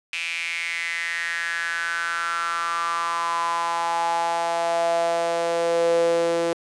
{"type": "tone with high-pass filter sweep", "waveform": "sawtooth", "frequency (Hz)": 168.8, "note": "E3", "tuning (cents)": 41, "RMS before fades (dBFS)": -24, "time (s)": [0.13, 6.53], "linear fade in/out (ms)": 0, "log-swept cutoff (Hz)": [2500, 430], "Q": 6.6, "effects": ["resampled to 22050 Hz"]}